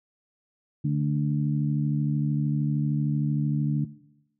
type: harmonic tone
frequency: 73.1 Hz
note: D2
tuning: 7 cents flat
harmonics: 2 / 3 / 4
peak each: -23 / -31 / -31 dBFS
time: 0.84-3.85 s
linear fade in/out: 10 ms
effects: noise-tail reverb RT60 0.9 s tail -18 dB re dry

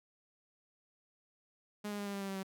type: tone with pitch steps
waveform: sawtooth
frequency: 207.7 / 205.3 / 203 / 200.6 / 198.32 / 196.04 / 193.79 / 191.57 Hz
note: G#3 / G#3 / G#3 / G3 / G3 / G3 / G3 / G3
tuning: 0 / -20 / -39 / +40 / +20 / 0 / -20 / -40 cents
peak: -34 dBFS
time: 1.84-2.432 s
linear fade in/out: 10 ms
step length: 74 ms
effects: none

